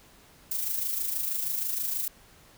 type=noise with amplitude modulation; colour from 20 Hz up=violet; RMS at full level=-28 dBFS; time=0.51-2.08 s; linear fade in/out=5 ms; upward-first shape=sine; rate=26.3 Hz; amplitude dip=50%; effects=pink hiss -56 dBFS RMS until 2.57 s